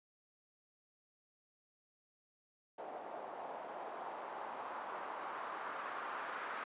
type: noise with low-pass filter sweep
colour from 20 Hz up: white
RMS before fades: -44 dBFS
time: 2.78-6.64 s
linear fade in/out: 5 ms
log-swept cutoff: 690 to 1400 Hz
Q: 2.1
effects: high-pass 400 Hz 12 dB/octave + resampled to 8000 Hz